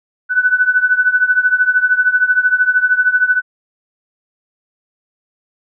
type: tone with tremolo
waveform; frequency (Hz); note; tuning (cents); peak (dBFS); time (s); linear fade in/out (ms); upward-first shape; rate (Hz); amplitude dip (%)
sine; 1496; F#6; +19; -6; 0.29-3.42; 50; triangle; 13; 90
effects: none